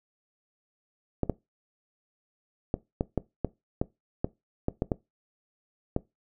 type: clicks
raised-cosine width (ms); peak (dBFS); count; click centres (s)
2; -12; 12; 1.233 / 1.297 / 2.741 / 3.009 / 3.177 / 3.447 / 3.815 / 4.245 / 4.684 / 4.821 / 4.918 / 5.964
effects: noise-tail reverb RT60 0.2 s tail -20 dB re dry